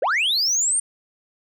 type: linear sweep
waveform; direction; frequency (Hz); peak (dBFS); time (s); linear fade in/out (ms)
sine; up; 430 to 9030; -15; 0.02-0.8; 5
effects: tanh soft clip ceiling -17 dBFS